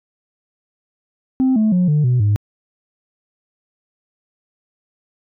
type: tone with pitch steps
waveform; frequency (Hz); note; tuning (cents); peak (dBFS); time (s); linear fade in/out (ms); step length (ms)
sine; 260.8 / 216.8 / 180.2 / 149.79 / 124.51 / 103.5; C4 / A3 / F#3 / D3 / B2 / G#2; -5 / -25 / -45 / +35 / +15 / -5; -10; 1.4-2.36; 0; 160
effects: tanh soft clip ceiling -10 dBFS